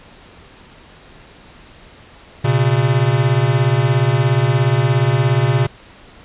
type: beating tone pair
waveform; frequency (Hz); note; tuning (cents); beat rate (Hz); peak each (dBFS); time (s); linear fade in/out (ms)
square; 119.1 / 136.1; A#2 / C#3; +38 / -31; 17; -16; 2.44-5.67; 10
effects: pink hiss -43 dBFS RMS until 6.24 s + resampled to 8000 Hz